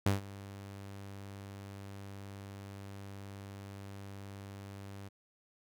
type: tone with ADSR envelope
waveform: sawtooth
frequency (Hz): 99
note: G2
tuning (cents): +18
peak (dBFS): -21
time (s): 0.06-5.09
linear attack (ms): 4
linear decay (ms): 140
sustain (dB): -20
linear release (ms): 16
effects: none